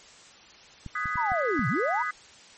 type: clicks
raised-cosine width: 5 ms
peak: -25 dBFS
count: 5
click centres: 0.863 / 1.057 / 1.157 / 1.319 / 1.593 s
type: chord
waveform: sine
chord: G# minor seventh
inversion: second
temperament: just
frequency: 1245.9 / 1495.1 / 1661.2 / 1993.5 Hz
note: D#6 / F#6 / G#6 / B6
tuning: +2 / +18 / 0 / +16 cents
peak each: -30 / -35 / -36 / -33 dBFS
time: 0.95-2.11 s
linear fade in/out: 5 ms
type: linear two-way sweep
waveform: sine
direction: down then up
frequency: 1010 to 110 to 1010 Hz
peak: -25 dBFS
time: 1.17-2.03 s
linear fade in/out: 10 ms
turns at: 1.68 s
effects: white hiss -51 dBFS RMS until 2.57 s + MP3 32 kbps

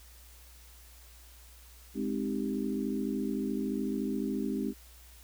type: chord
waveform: sine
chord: Ab major seventh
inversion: none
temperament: equal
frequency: 207.7 / 261.6 / 311.1 / 392 Hz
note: Ab3 / C4 / Eb4 / G4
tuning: 0 / 0 / 0 / 0 cents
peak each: -34 / -34 / -37 / -38 dBFS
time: 1.94-4.74 s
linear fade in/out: 50 ms
effects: added 60 Hz sine -53 dBFS peak until 5.23 s + white hiss -57 dBFS RMS until 5.23 s

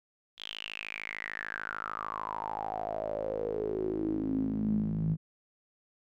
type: tone with band-pass filter sweep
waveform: sawtooth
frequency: 53.4 Hz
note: G#1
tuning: 49 cents sharp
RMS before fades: -34 dBFS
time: 0.37-5.17 s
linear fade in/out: 50 ms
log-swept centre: 3400 to 160 Hz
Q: 9
effects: none

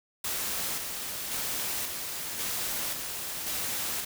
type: noise with tremolo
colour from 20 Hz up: white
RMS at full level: -32 dBFS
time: 0.24-4.05 s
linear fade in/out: 5 ms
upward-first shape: square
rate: 0.93 Hz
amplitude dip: 35%
effects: none

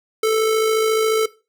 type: tone with amplitude modulation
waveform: square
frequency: 440 Hz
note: A4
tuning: in tune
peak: -14 dBFS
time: 0.23-1.26 s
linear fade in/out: 5 ms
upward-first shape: sine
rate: 54.2 Hz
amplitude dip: 35%
effects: noise-tail reverb RT60 0.3 s tail -19 dB re dry

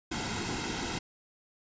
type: noise with comb filter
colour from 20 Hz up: pink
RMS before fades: -34 dBFS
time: 0.11-0.99 s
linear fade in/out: 10 ms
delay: 1.7 ms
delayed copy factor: -0.65
effects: resampled to 16000 Hz

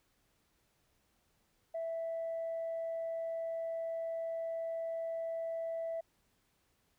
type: tone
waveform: sine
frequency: 659.3 Hz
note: E5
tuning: in tune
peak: -34 dBFS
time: 1.74-6.01 s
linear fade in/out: 10 ms
effects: tanh soft clip ceiling -32 dBFS + pink hiss -75 dBFS RMS until 6.98 s

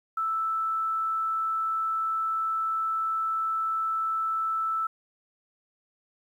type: tone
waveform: sine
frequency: 1318.5 Hz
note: E6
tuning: in tune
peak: -25 dBFS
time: 0.17-4.87 s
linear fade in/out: 5 ms
effects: 10-bit

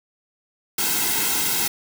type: noise with comb filter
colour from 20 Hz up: white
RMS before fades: -22 dBFS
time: 0.78-1.68 s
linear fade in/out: 5 ms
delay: 1.7 ms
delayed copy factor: -0.95
effects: none

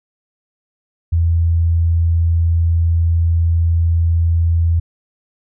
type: tone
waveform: sine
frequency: 83.6 Hz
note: E2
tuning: 25 cents sharp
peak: -11 dBFS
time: 1.12-4.8 s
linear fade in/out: 10 ms
effects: none

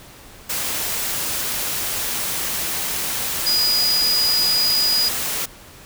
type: tone in noise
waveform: sine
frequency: 4921 Hz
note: D#8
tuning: 20 cents flat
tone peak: -16 dBFS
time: 3.46-5.09 s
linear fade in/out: 10 ms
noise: white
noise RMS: -24 dBFS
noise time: 0.49-5.46 s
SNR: +5 dB
effects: pink hiss -43 dBFS RMS until 5.85 s

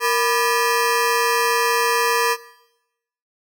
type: ring-modulated tone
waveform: 20% pulse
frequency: 727 Hz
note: F#5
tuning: 31 cents flat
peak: -8 dBFS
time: 0-2.37 s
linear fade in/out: 50 ms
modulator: 261 Hz
effects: noise-tail reverb RT60 0.9 s tail -19 dB re dry + MP3 96 kbps

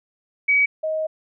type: tone pair in turn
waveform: sine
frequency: 2269 / 628.7 Hz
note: C#7 / D#5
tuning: +40 / +18 cents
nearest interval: octave + minor seventh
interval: 2222 cents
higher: first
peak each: -14 / -21 dBFS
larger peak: first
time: 0.48-0.66 / 0.83-1.07 s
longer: second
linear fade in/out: 10 ms
effects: none

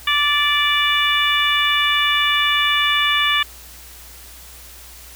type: harmonic tone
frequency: 584 Hz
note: D5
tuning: 10 cents flat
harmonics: 2 / 3 / 4 / 5 / 6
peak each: -21 / -21 / -21 / -21 / -21 dBFS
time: 0.07-3.43 s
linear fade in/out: 5 ms
effects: added 60 Hz sine -43 dBFS peak until 5.15 s + white hiss -41 dBFS RMS until 5.15 s

